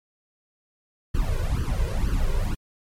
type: noise with flanger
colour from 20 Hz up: brown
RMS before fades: -23 dBFS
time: 1.14-2.55 s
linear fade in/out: 10 ms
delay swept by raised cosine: 0.65 to 2.05 ms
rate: 2.1 Hz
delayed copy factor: +0.95
effects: MP3 64 kbps